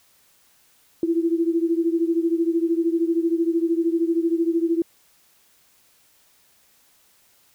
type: beating tone pair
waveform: sine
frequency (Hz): 330.1 / 343.1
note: E4 / F4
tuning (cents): +2 / -31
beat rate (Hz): 13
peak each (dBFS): -20 / -23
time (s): 1.03-4.82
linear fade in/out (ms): 2
effects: white hiss -59 dBFS RMS until 7.54 s